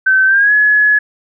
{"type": "tone with pitch glide", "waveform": "sine", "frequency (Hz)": [1537, 1695.6], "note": ["G6", "G#6"], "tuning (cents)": [-35, 35], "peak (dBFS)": -7, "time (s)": [0.06, 0.99], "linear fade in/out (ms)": 10, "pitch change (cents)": 170, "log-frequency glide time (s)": [0.26, 0.53], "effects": []}